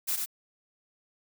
blue noise with echo, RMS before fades -29 dBFS, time 0.07-0.17 s, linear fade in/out 20 ms, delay 91 ms, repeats 1, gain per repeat -3 dB, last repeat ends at 0.261 s, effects none

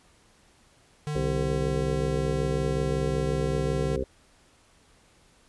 square tone, 150 Hz, D3, 37 cents sharp, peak -29 dBFS, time 1.07-3.96 s, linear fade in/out 0 ms
harmonic tone, 65.41 Hz, C2, in tune, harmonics 1 / 2 / 3 / 4 / 5 / 6 / 7 / 8, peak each -32 / -39 / -39 / -36 / -41 / -31 / -34 / -33 dBFS, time 1.15-4.04 s, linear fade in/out 5 ms
effects pink hiss -60 dBFS RMS until 5.48 s + resampled to 24000 Hz

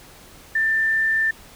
sine tone, 1782 Hz, A6, 22 cents sharp, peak -17 dBFS, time 0.55-1.31 s, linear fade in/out 5 ms, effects pink hiss -46 dBFS RMS until 1.55 s

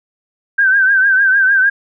sine tone with vibrato, 1568 Hz, G6, in tune, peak -8 dBFS, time 0.58-1.7 s, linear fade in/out 10 ms, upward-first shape triangle, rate 6.6 Hz, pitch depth 82 cents each way, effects none

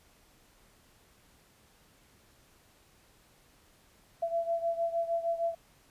sine beating tone pair, 671 / 677.5 Hz, E5 / E5, +31 / +47 cents, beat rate 6.5 Hz, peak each -30 / -34 dBFS, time 4.22-5.55 s, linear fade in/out 10 ms, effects pink hiss -63 dBFS RMS until 5.9 s + resampled to 32000 Hz

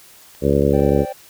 click train, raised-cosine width 0.2 ms, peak -28 dBFS, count 8, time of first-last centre 0.35-0.981 s, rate 11.1 Hz
harmonic tone, 70.5 Hz, C#2, 30 cents sharp, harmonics 1 / 2 / 3 / 4 / 5 / 6 / 7 / 8, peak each -22 / -21 / -21 / -22 / -22 / -20 / -20 / -24 dBFS, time 0.41-1.06 s, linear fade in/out 50 ms
triangle chord, C suspended second, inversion none, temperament equal with one note detuned, 523.3 / 587.3 / 780.4 Hz, C5 / D5 / G5, 0 / 0 / -8 cents, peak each -28 dBFS, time 0.73-1.13 s, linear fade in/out 10 ms
effects white hiss -46 dBFS RMS until 1.29 s

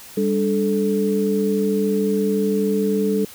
sine tone cluster, 199.1 / 292.7 / 435.2 Hz, G3 / D4 / A4, +27 / -6 / -19 cents, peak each -20 / -26 / -20 dBFS, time 0.17-3.25 s, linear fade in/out 5 ms, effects white hiss -41 dBFS RMS until 3.34 s

